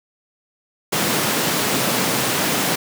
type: high-pass noise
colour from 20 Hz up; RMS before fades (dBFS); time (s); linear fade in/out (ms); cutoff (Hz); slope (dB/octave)
pink; -20; 0.92-2.76; 10; 140; 24
effects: none